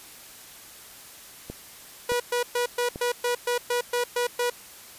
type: clicks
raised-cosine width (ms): 2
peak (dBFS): -21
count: 3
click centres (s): 1.5 / 2.119 / 2.959
type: tone bursts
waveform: sawtooth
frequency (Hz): 485.6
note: B4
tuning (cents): -29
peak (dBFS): -19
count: 11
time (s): 2.09-4.5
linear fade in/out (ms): 5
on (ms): 110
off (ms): 120
effects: white hiss -46 dBFS RMS until 4.98 s + resampled to 32000 Hz